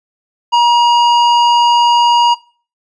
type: tone with hard clipping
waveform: sine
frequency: 952 Hz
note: A#5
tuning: 36 cents sharp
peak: -8 dBFS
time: 0.52-2.35 s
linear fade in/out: 20 ms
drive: 10 dB
effects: noise-tail reverb RT60 0.4 s tail -20 dB re dry + resampled to 22050 Hz